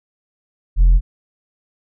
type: tone with tanh clipping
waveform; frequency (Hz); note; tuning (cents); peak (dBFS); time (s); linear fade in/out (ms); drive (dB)
triangle; 42.75; F1; -36; -8; 0.76-1.01; 50; 7
effects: none